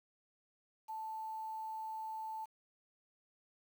sine tone with quantisation, 880 Hz, A5, in tune, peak -40 dBFS, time 0.88-2.46 s, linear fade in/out 20 ms, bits 10, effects none

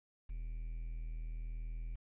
triangle tone with quantisation, 40.47 Hz, E1, 31 cents flat, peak -37 dBFS, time 0.29-1.96 s, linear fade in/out 10 ms, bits 11, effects resampled to 8000 Hz

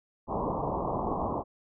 white low-pass noise, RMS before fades -31 dBFS, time 0.27-1.44 s, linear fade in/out 50 ms, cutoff 1100 Hz, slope 96 dB/octave, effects none

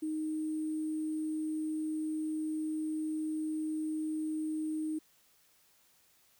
sine tone with sample-and-hold, 311.1 Hz, D#4, in tune, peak -32 dBFS, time 0.02-4.99 s, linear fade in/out 10 ms, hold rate 8820 Hz, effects white hiss -67 dBFS RMS until 6.39 s

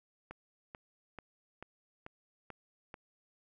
click train, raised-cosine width 0.5 ms, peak -30 dBFS, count 7, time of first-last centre 0.31-2.942 s, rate 2.28 Hz, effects none

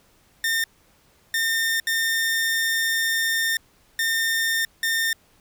sawtooth tone bursts at uneven times, 1815 Hz, A#6, 47 cents flat, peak -17 dBFS, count 5, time 0.44-0.64 / 1.34-1.8 / 1.87-3.57 / 3.99-4.65 / 4.83-5.13 s, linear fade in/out 2 ms, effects pink hiss -59 dBFS RMS until 5.4 s

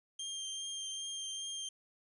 25% pulse tone with vibrato, 3182 Hz, G7, 25 cents sharp, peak -35 dBFS, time 0.19-1.69 s, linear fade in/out 5 ms, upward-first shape triangle, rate 2.5 Hz, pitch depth 17 cents each way, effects resampled to 24000 Hz + 12-bit

